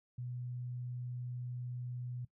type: tone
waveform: sine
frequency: 123.47 Hz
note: B2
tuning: in tune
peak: -39 dBFS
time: 0.18-2.25 s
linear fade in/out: 5 ms
effects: noise-tail reverb RT60 0.1 s tail -18 dB re dry